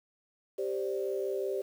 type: chord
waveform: sine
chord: G suspended fourth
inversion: none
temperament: just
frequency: 392 / 522.7 / 588 Hz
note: G4 / C5 / D5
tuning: 0 / -2 / +2 cents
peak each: -32 / -36 / -38 dBFS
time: 0.58-1.62 s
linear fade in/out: 10 ms
effects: 9-bit